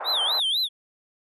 pink band-pass noise, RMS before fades -33 dBFS, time 0-0.4 s, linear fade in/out 10 ms, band 670 to 1300 Hz, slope 24 dB/octave
triangle tone with vibrato, 3553 Hz, A7, 16 cents sharp, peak -20 dBFS, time 0.04-0.69 s, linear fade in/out 50 ms, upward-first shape sine, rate 4 Hz, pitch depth 240 cents each way
effects resampled to 32000 Hz

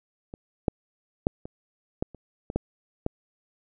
clicks, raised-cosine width 2 ms, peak -25 / -8 / -8 / -24 / -12 / -30 / -20 / -11 / -12 dBFS, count 9, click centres 0.339 / 0.682 / 1.269 / 1.455 / 2.025 / 2.147 / 2.501 / 2.56 / 3.064 s, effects none

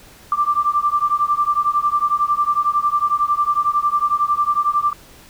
sine beating tone pair, 1174 / 1185 Hz, D6 / D6, -1 / +15 cents, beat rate 11 Hz, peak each -18 dBFS, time 0.32-4.93 s, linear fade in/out 2 ms, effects pink hiss -45 dBFS RMS until 5.29 s

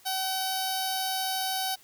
10% pulse tone with notch filter, 761 Hz, F#5, 48 cents sharp, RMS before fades -30 dBFS, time 0.05-1.76 s, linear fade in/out 20 ms, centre 2000 Hz, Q 0.57, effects white hiss -57 dBFS RMS until 1.83 s

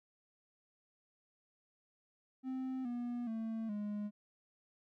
triangle tone with pitch steps, 260.2 / 241.4 / 223.9 / 207.7 Hz, C4 / B3 / A3 / G#3, -9 / -39 / +30 / 0 cents, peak -35 dBFS, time 2.43-4.11 s, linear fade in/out 50 ms, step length 420 ms, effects none

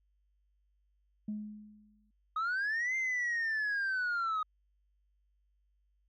sine tone with exponential decay, 211.1 Hz, G#3, 29 cents sharp, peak -32 dBFS, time 1.28-2.11 s, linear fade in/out 5 ms, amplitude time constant 180 ms
sine linear two-way sweep, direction up then down, 1245 to 2100 to 1245 Hz, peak -28 dBFS, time 2.36-4.43 s, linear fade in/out 5 ms, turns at 2.96 s
effects tanh soft clip ceiling -29 dBFS + added 50 Hz sine -70 dBFS peak until 6.08 s

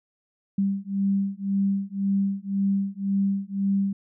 sine beating tone pair, 196 / 197.9 Hz, G3 / G3, 0 / +17 cents, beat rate 1.9 Hz, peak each -25 dBFS, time 0.58-3.93 s, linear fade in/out 5 ms, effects none

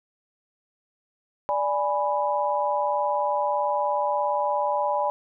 sine chord, G# diminished, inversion second, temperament equal, 587.3 / 830.6 / 987.8 Hz, D5 / G#5 / B5, 0 / 0 / 0 cents, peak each -26 dBFS, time 1.49-5.1 s, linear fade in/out 0 ms, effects none

